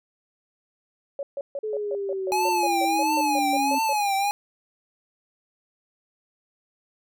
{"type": "tone bursts", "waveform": "sine", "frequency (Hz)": 560, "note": "C#5", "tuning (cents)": 18, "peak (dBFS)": -27, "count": 16, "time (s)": [1.19, 3.93], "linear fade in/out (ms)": 2, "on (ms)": 40, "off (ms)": 140}
{"type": "exponential sweep", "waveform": "sine", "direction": "down", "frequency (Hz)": [434.5, 268.6], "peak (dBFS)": -26, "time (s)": [1.63, 3.79], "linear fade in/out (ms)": 10}
{"type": "tone with vibrato", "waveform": "square", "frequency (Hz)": 834, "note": "G#5", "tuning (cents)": 7, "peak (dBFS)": -22, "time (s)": [2.32, 4.31], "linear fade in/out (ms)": 0, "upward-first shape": "triangle", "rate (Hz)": 1.5, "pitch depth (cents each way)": 130}
{"effects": []}